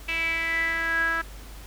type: tone with band-pass filter sweep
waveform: sawtooth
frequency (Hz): 329.6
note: E4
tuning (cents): 0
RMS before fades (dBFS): -26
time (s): 0.08-1.22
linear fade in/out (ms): 10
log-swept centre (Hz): 2500 to 1500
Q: 9.9
effects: added 50 Hz sine -41 dBFS peak until 1.66 s + pink hiss -47 dBFS RMS until 1.66 s